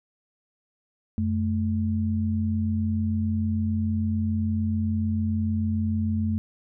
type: tone pair together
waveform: sine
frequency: 91.02 / 217.8 Hz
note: F#2 / A3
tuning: -28 / -17 cents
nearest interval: octave + minor third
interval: 1511 cents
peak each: -25 dBFS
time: 1.18-6.38 s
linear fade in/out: 0 ms
effects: none